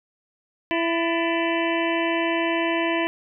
harmonic tone with a mistuned harmonic, 333.5 Hz, E4, 20 cents sharp, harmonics 1 / 2 / 3 / 5 / 6 / 7 / 8 / 9, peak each -24 / -27 / -29 / -31 / -32 / -32 / -33 / -34 dBFS, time 0.71-3.07 s, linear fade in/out 0 ms, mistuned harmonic 5, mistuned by +89 cents, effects none

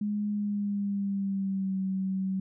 sine tone with pitch glide, 207.7 to 190.46 Hz, G#3 to G3, 0 to -50 cents, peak -27 dBFS, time 0.01-2.4 s, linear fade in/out 5 ms, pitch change -150 cents, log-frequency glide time 0.3-1.78 s, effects none

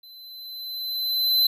square tone with level ramp, 4043 Hz, B7, 40 cents sharp, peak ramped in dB -45 to -16 dBFS, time 0.03-1.47 s, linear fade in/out 5 ms, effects none

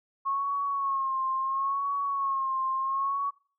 sine tone with vibrato, 1089 Hz, C#6, 31 cents flat, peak -26 dBFS, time 0.25-3.31 s, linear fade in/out 20 ms, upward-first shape sine, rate 0.73 Hz, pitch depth 54 cents each way, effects noise-tail reverb RT60 0.4 s tail -19 dB re dry

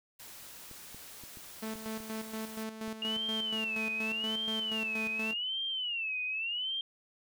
white noise, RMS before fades -49 dBFS, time 0.19-2.64 s, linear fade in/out 10 ms
clicks, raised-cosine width 3 ms, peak -38 dBFS, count 8, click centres 0.713 / 0.946 / 1.237 / 1.372 / 1.756 / 1.86 / 2.004 / 2.879 s
sawtooth tone with tremolo, 220 Hz, A3, in tune, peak -32 dBFS, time 1.62-5.34 s, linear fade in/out 10 ms, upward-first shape square, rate 4.2 Hz, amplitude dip 60%
sine tone with vibrato, 2816 Hz, F7, 14 cents sharp, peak -32 dBFS, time 3.02-6.81 s, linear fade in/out 2 ms, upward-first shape sine, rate 0.86 Hz, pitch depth 210 cents each way
effects none

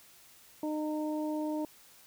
harmonic tone, 305.7 Hz, D#4, 30 cents flat, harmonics 1 / 2 / 3, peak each -32 / -38 / -42 dBFS, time 0.63-1.65 s, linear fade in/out 2 ms, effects white hiss -58 dBFS RMS until 2.06 s

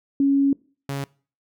sine / sawtooth tone pair in turn, 277.2 / 138.9 Hz, C#4 / C#3, 0 / +4 cents, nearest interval octave, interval 1196 cents, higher first, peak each -15 / -22 dBFS, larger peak first, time 0.2-0.53 / 0.89-1.04 s, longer first, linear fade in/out 2 ms, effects noise-tail reverb RT60 0.4 s tail -23 dB re dry

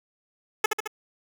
10% pulse tone with echo, 429.4 Hz, A4, 42 cents flat, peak -9 dBFS, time 0.64-0.66 s, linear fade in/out 5 ms, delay 72 ms, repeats 3, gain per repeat -4 dB, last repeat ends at 0.876 s, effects none

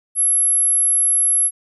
sine tone, 11150 Hz, F9, 4 cents flat, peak -13 dBFS, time 0.15-1.51 s, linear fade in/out 50 ms, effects none

